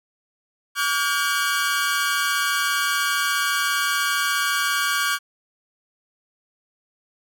sawtooth tone cluster, 1143 / 1433 / 1598 Hz, D6 / F6 / G6, -47 / +44 / +33 cents, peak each -21 dBFS, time 0.75-5.19 s, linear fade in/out 50 ms, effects none

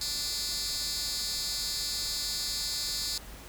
10% pulse tone with high-pass filter, 293.7 Hz, D4, in tune, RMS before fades -33 dBFS, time 0.01-3.18 s, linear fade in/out 2 ms, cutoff 4900 Hz, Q 2.6, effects added 50 Hz sine -48 dBFS peak until 3.48 s + pink hiss -48 dBFS RMS until 3.48 s

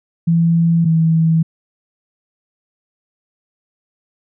sine tone pair in turn, 167.1 / 162.34 Hz, E3 / E3, +24 / -26 cents, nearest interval minor second, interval 50 cents, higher first, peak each -10 dBFS, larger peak neither, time 0.27-0.85 / 0.85-1.43 s, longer neither, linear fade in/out 10 ms, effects none

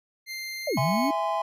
25% pulse tone with pitch glide, 2093 to 2196 Hz, C7 to C#7, 0 to -17 cents, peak -29 dBFS, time 0.26-1.12 s, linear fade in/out 50 ms, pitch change +83 cents, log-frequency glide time 0.66-0.8 s
sine linear two-way sweep, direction down then up, 645 to 120.4 to 299 Hz, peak -24 dBFS, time 0.67-1.11 s, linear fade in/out 5 ms, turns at 0.79 s
triangle chord, E augmented, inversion none, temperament just, 659.3 / 824.1 / 1030.1 Hz, E5 / G#5 / B#5, 0 / -14 / -27 cents, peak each -27 dBFS, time 0.77-1.42 s, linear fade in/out 5 ms
effects none

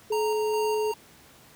sine tone, 428.1 Hz, A4, 47 cents flat, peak -24 dBFS, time 0.1-0.92 s, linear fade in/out 10 ms
square tone with tremolo, 927 Hz, A#5, 10 cents flat, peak -29 dBFS, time 0.12-0.94 s, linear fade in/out 5 ms, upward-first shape square, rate 2.4 Hz, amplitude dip 30%
effects pink hiss -53 dBFS RMS until 1.55 s + high-pass 80 Hz 12 dB/octave

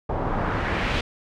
pink noise with low-pass filter sweep, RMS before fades -25 dBFS, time 0.09-1.01 s, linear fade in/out 5 ms, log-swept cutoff 740 to 3200 Hz, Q 1.5, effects none

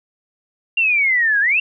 sine exponential two-way sweep, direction down then up, 2794 to 1600 to 2794 Hz, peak -13 dBFS, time 0.77-1.6 s, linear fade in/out 5 ms, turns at 1.4 s, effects none

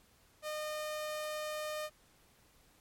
sawtooth tone, 610 Hz, D#5, 34 cents flat, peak -33 dBFS, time 0.42-1.9 s, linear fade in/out 50 ms, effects pink hiss -66 dBFS RMS until 2.8 s + MP3 64 kbps

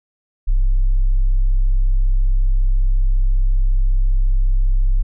sine tone, 32.7 Hz, C1, in tune, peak -9 dBFS, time 0.47-5.03 s, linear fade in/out 20 ms, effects tanh soft clip ceiling -10 dBFS

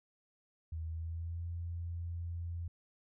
sine tone with pitch glide, 80.7 to 85.3 Hz, E2 to F2, -36 to -40 cents, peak -37 dBFS, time 0.72-2.68 s, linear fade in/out 5 ms, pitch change +96 cents, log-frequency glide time 0.87-1.45 s, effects none

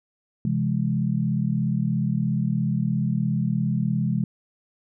sine chord, C augmented, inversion none, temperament equal with one note detuned, 130.81 / 167.79 / 207.7 Hz, C3 / E3 / G#3, 0 / +31 / 0 cents, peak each -25 dBFS, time 0.45-4.24 s, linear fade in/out 2 ms, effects none

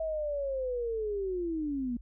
sine linear sweep, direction down, 649 to 233.1 Hz, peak -30 dBFS, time 0-1.97 s, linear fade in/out 5 ms, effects added 50 Hz sine -45 dBFS peak until 2.01 s

